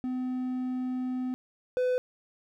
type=tone pair in turn; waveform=triangle; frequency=254.1 / 502.9 Hz; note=B3 / B4; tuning=+49 / +31 cents; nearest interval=octave; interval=1182 cents; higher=second; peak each=-27 / -22 dBFS; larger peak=second; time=0.04-1.34 / 1.77-1.98 s; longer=first; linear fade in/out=0 ms; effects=none